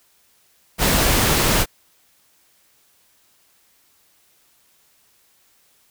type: noise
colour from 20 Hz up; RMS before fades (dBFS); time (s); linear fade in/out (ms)
pink; -17; 0.78-1.66; 50
effects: white hiss -59 dBFS RMS until 5.9 s